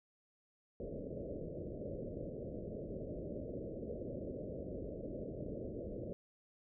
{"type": "low-pass noise", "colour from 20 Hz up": "white", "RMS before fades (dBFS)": -44, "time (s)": [0.8, 6.13], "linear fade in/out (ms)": 0, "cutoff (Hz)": 610, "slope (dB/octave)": 96, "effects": []}